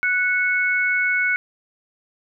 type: tone pair together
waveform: sine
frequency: 1480 / 2206 Hz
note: F#6 / C#7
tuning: 0 / -9 cents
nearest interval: perfect fifth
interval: 691 cents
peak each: -20 dBFS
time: 0.03-1.36 s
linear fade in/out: 0 ms
effects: none